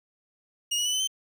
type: tone with pitch steps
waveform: 25% pulse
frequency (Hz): 2861 / 2918 / 2976 / 3035 / 3095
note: F7 / F#7 / F#7 / F#7 / G7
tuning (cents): +41 / -25 / +9 / +43 / -23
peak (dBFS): -21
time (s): 0.71-1.075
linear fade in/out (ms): 10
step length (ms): 73
effects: none